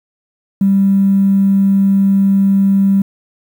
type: tone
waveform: triangle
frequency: 196 Hz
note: G3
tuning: in tune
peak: -4 dBFS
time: 0.61-3.02 s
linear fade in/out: 5 ms
effects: tanh soft clip ceiling -6 dBFS + 7-bit